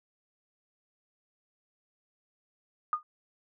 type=tone with exponential decay; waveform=sine; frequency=1224 Hz; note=D#6; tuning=29 cents flat; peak=-21 dBFS; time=2.93-3.03 s; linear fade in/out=1 ms; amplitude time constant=21 ms; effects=none